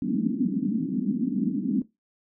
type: band-pass noise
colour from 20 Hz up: pink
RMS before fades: -26 dBFS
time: 0.02-1.82 s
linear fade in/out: 2 ms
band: 190 to 280 Hz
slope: 48 dB/octave
effects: noise-tail reverb RT60 0.2 s tail -18 dB re dry